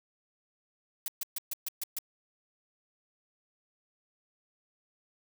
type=noise bursts; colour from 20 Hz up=blue; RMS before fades=-34 dBFS; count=7; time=1.06-1.987 s; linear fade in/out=2 ms; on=21 ms; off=130 ms; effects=none